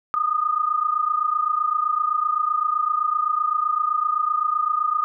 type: tone pair together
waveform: sine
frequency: 1219 / 1246.8 Hz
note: D#6 / D#6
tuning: -36 / +3 cents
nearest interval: unison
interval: 39 cents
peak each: -21 / -23 dBFS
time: 0.14-5.04 s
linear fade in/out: 0 ms
effects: none